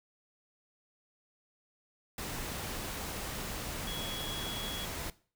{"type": "tone in noise", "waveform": "sine", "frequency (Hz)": 3344, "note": "G#7", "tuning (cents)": 11, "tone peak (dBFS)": -40, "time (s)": [3.87, 4.85], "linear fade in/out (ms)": 2, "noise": "pink", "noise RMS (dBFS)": -39, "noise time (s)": [2.18, 5.1], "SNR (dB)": -4, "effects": ["noise-tail reverb RT60 0.4 s tail -19 dB re dry"]}